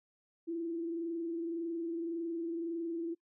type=tone with frequency modulation; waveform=sine; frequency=334.5 Hz; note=E4; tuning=25 cents sharp; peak=-34 dBFS; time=0.47-3.15 s; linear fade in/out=20 ms; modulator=21.8 Hz; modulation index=0.4; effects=noise-tail reverb RT60 0.1 s tail -24 dB re dry